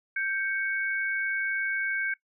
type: tone pair together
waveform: sine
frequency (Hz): 1568 / 2225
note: G6 / C#7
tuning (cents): 0 / +6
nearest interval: tritone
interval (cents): 606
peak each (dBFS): -28 / -31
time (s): 0.16-2.14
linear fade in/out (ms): 5
effects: noise-tail reverb RT60 0.1 s tail -19 dB re dry